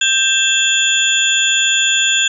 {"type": "tone cluster", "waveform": "sine", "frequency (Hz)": [1580, 2677, 3237, 3451, 6970], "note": ["G6", "E7", "G#7", "A7", "A8"], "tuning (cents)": [13, 26, -45, -34, -17], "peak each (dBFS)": -18, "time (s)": [0.01, 2.28], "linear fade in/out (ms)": 5, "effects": []}